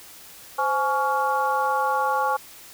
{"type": "harmonic tone with a mistuned harmonic", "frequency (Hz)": 280.2, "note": "C#4", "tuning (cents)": 19, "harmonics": [2, 3, 4, 5], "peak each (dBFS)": [-28, -23, -25, -29], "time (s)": [0.58, 2.37], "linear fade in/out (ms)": 10, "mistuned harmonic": 2, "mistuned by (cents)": -130, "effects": ["white hiss -45 dBFS RMS until 2.73 s"]}